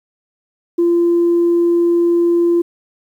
sine tone, 343.3 Hz, F4, 30 cents flat, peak -9 dBFS, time 0.78-2.62 s, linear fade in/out 10 ms, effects tanh soft clip ceiling -7 dBFS + 8-bit

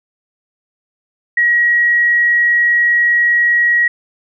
sine tone, 1905 Hz, A#6, 37 cents sharp, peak -9 dBFS, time 1.37-3.88 s, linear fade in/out 5 ms, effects none

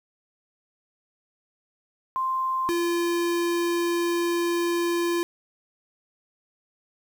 sine / square tone pair in turn, 1046.5 / 343.6 Hz, C6 / F4, 0 / -28 cents, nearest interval octave + perfect fifth, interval 1928 cents, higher first, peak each -23 dBFS, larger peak neither, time 2.16-2.69 / 2.69-5.23 s, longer second, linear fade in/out 0 ms, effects 9-bit

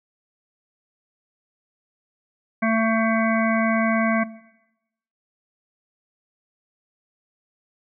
harmonic tone, 223.7 Hz, A3, 29 cents sharp, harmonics 1 / 3 / 5 / 7 / 9 / 10, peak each -20 / -25 / -27 / -28 / -30 / -30 dBFS, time 2.62-4.24 s, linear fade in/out 10 ms, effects noise-tail reverb RT60 0.9 s tail -18 dB re dry

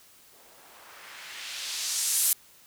violet noise with low-pass filter sweep, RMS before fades -32 dBFS, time 0.32-2.33 s, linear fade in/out 2 ms, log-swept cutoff 430 to 12000 Hz, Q 1.1, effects white hiss -56 dBFS RMS until 2.66 s

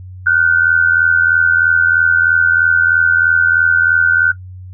sine tone pair together, 1437 / 1520.1 Hz, F6 / F#6, +49 / +46 cents, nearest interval minor second, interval 97 cents, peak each -11 dBFS, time 0.26-4.32 s, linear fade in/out 10 ms, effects noise-tail reverb RT60 0.1 s tail -19 dB re dry + added 92 Hz sine -29 dBFS peak until 4.73 s

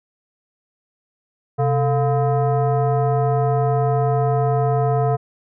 sine tone with frequency modulation, 130.81 Hz, C3, in tune, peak -15 dBFS, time 1.58-5.17 s, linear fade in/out 20 ms, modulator 573 Hz, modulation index 1.1, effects none

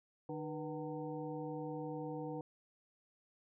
harmonic tone with a mistuned harmonic, 151.9 Hz, D#3, 41 cents flat, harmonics 1 / 2 / 3 / 5 / 6, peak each -46 / -44 / -44 / -50 / -52 dBFS, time 0.29-2.41 s, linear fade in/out 2 ms, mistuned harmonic 3, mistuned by +110 cents, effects none

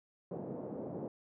white band-pass noise, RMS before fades -42 dBFS, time 0.31-1.08 s, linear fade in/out 2 ms, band 130 to 560 Hz, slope 24 dB/octave, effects none

